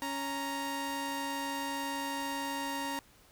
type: tone pair together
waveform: sawtooth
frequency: 278.1 / 932.3 Hz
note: C#4 / A#5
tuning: +6 / 0 cents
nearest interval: octave + major sixth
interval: 2094 cents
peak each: -34 / -32 dBFS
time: 0.02-2.99 s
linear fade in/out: 0 ms
effects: pink hiss -61 dBFS RMS until 3.31 s